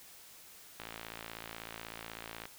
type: click train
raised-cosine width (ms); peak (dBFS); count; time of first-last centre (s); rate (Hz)
0.3; -26; 94; 0.8-2.455; 56.2
effects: white hiss -55 dBFS RMS until 2.58 s